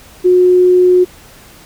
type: tone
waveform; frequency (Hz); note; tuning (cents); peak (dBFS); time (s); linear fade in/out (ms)
sine; 362.6; F#4; -35; -5; 0.24-1.05; 20
effects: pink hiss -40 dBFS RMS until 1.65 s